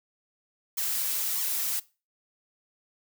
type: noise with flanger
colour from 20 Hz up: blue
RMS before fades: -29 dBFS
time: 0.77-1.8 s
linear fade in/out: 10 ms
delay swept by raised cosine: 0.91 to 6.71 ms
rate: 1.6 Hz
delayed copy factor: +0.65
effects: noise-tail reverb RT60 0.3 s tail -20 dB re dry